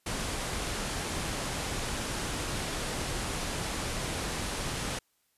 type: low-pass noise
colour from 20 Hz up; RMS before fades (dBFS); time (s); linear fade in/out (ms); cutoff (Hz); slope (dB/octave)
pink; -34; 0.06-4.99; 5; 11000; 48
effects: white hiss -73 dBFS RMS until 5.37 s + resampled to 32000 Hz